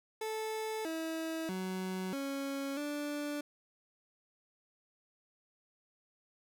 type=tone with pitch steps; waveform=30% pulse; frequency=437.6 / 323.3 / 186.7 / 275.8 / 292.8 Hz; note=A4 / E4 / F#3 / C#4 / D4; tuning=-9 / -34 / +16 / -9 / -5 cents; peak=-33 dBFS; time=0.21-3.41 s; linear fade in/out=5 ms; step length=640 ms; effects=none